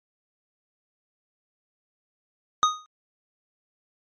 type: tone with exponential decay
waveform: square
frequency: 1244.5 Hz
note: D#6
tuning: in tune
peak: -14 dBFS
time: 2.63-2.86 s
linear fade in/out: 0 ms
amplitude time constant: 49 ms
effects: MP3 32 kbps